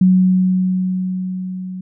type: tone with level ramp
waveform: sine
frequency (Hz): 185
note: F#3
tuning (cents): 0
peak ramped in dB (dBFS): -7 to -25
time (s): 0.01-1.81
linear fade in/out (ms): 5
effects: none